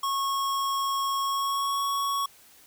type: tone with pitch glide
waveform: square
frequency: 1096 to 1113.9 Hz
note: C#6 to C#6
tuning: -20 to +8 cents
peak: -26 dBFS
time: 0.03-2.26 s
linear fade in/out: 5 ms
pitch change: +28 cents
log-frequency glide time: 1.19-1.84 s
effects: white hiss -55 dBFS RMS until 2.66 s